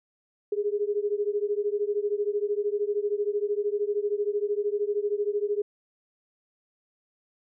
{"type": "beating tone pair", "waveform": "sine", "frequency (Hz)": [407, 420], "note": ["G#4", "G#4"], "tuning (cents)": [-35, 19], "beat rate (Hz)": 13, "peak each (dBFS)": [-27, -28], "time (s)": [0.52, 5.62], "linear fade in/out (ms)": 5, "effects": []}